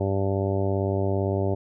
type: harmonic tone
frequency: 97.7 Hz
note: G2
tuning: 5 cents flat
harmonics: 1 / 2 / 3 / 4 / 5 / 6 / 7 / 8 / 9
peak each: -25 / -32 / -32 / -28 / -35 / -31 / -35 / -43 / -40 dBFS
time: 0-1.55 s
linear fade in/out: 10 ms
effects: none